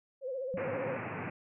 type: tone with vibrato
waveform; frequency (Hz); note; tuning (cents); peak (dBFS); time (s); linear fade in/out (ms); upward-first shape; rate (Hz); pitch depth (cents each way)
sine; 523.3; C5; 0; -34; 0.21-0.99; 50; sine; 15; 89
type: tone with exponential decay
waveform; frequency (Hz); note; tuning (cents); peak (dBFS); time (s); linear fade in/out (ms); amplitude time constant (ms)
sine; 185; F#3; 0; -34; 0.54-0.68; 0; 30
type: band-pass noise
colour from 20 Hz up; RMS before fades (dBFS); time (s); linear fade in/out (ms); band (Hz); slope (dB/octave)
pink; -39; 0.57-1.3; 5; 100 to 2600; 96
effects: none